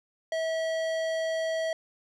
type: tone with tanh clipping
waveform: sine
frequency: 647 Hz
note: E5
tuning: 32 cents flat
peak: -29 dBFS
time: 0.32-1.73 s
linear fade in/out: 2 ms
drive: 17 dB
effects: none